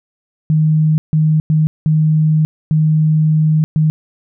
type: tone bursts at uneven times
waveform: sine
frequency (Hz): 155.56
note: D#3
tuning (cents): 0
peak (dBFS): -9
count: 6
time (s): 0.5-0.98 / 1.13-1.4 / 1.5-1.67 / 1.86-2.45 / 2.71-3.64 / 3.76-3.9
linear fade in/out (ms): 0
effects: none